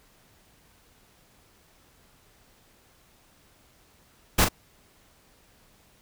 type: noise with echo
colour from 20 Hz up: pink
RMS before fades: -19 dBFS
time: 4.38-4.45 s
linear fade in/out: 10 ms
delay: 39 ms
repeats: 1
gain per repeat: -7 dB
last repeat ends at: 4.489 s
effects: pink hiss -60 dBFS RMS until 6.01 s